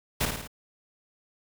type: noise with echo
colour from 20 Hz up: pink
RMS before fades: -26 dBFS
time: 0.2-0.26 s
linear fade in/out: 10 ms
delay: 54 ms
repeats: 4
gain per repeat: -4 dB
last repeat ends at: 0.476 s
effects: none